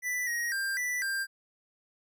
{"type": "tone with pitch steps", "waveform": "square", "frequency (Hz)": [1982, 1887, 1590, 1975, 1589], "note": ["B6", "A#6", "G6", "B6", "G6"], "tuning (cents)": [6, 21, 24, 0, 23], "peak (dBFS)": -30, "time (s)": [0.02, 1.27], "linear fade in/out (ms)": 50, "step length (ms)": 250, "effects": []}